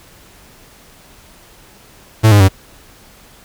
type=tone with pitch steps; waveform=45% pulse; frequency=110 / 102.63 / 95.76 Hz; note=A2 / G#2 / G2; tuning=0 / -20 / -40 cents; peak=-5 dBFS; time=2.23-2.488 s; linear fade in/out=20 ms; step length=86 ms; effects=pink hiss -44 dBFS RMS until 3.44 s